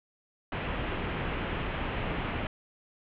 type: low-pass noise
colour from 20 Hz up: pink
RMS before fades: -33 dBFS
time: 0.52-2.47 s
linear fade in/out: 2 ms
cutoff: 3100 Hz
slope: 48 dB/octave
effects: none